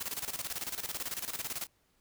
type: noise with tremolo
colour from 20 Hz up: white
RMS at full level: -36 dBFS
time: 0-1.67 s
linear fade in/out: 10 ms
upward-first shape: square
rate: 18 Hz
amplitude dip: 75%
effects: pink hiss -72 dBFS RMS until 2 s